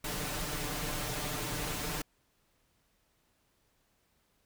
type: noise with comb filter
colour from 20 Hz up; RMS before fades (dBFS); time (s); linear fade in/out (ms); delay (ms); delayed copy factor
pink; -36; 0.04-2.02; 5; 6.7; +0.75
effects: pink hiss -73 dBFS RMS until 4.45 s